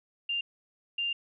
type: tone bursts at uneven times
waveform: sine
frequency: 2794 Hz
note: F7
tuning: in tune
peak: -28 dBFS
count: 2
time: 0.29-0.41 / 0.98-1.13 s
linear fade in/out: 5 ms
effects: none